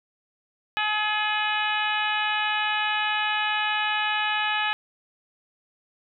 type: harmonic tone with a mistuned harmonic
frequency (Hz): 424.8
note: G#4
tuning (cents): +39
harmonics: 2 / 3 / 4 / 5 / 6 / 7 / 8 / 9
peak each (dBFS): -28 / -32 / -28 / -37 / -29 / -31 / -38 / -38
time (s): 0.77-4.73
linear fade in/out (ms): 0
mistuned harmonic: 6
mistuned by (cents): -29
effects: none